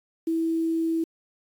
sine tone with quantisation, 327.3 Hz, E4, 12 cents flat, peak -22 dBFS, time 0.27-1.04 s, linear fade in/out 5 ms, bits 8, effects AAC 64 kbps

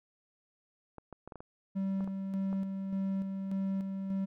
clicks, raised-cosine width 1 ms, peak -31 dBFS, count 9, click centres 0.983 / 1.127 / 1.276 / 1.322 / 1.357 / 1.405 / 2.007 / 2.076 / 2.529 s
triangle tone with tremolo, 193.4 Hz, G3, 23 cents flat, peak -28 dBFS, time 1.75-4.26 s, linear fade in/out 20 ms, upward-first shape square, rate 1.7 Hz, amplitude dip 40%
effects none

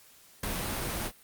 pink noise with ADSR envelope, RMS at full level -30 dBFS, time 0.43-1.12 s, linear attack 6 ms, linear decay 6 ms, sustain -3 dB, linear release 59 ms, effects white hiss -57 dBFS RMS until 1.23 s + Opus 48 kbps

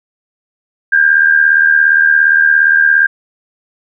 sine tone with amplitude modulation, 1600 Hz, G6, 35 cents sharp, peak -3 dBFS, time 0.92-3.07 s, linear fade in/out 10 ms, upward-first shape sine, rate 77.3 Hz, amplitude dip 65%, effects none

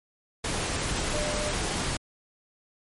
sine tone in noise, 599 Hz, D5, 34 cents sharp, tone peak -31 dBFS, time 1.13-1.51 s, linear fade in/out 5 ms, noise pink, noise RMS -29 dBFS, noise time 0.44-1.97 s, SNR -5 dB, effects MP3 48 kbps

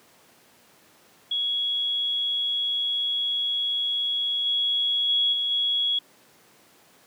sine tone with level steps, 3339 Hz, G#7, 9 cents sharp, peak -23 / -21 / -19 / -23 / -21 dBFS, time 1.31-5.99 s, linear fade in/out 5 ms, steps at 4.45 / 5.08 / 5.32 / 5.5 s, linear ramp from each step 20 ms, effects pink hiss -56 dBFS RMS until 7.06 s + high-pass 200 Hz 12 dB/octave

